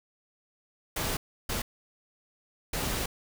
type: noise bursts at uneven times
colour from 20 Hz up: pink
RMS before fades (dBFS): -31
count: 3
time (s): 0.96-1.17 / 1.49-1.62 / 2.73-3.06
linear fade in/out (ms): 5
effects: none